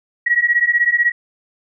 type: beating tone pair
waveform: sine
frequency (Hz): 1903 / 1919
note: A#6 / A#6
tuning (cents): +35 / +50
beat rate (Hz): 16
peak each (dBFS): -16 / -15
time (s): 0.26-1.12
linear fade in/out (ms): 10
effects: none